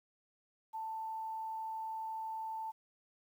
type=tone with quantisation; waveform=sine; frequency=886 Hz; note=A5; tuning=12 cents sharp; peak=-38 dBFS; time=0.73-2.72 s; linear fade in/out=20 ms; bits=11; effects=none